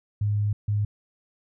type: tone bursts at uneven times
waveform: sine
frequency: 103.83 Hz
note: G#2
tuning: in tune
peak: -21 dBFS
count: 2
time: 0.21-0.53 / 0.68-0.85 s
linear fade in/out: 5 ms
effects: none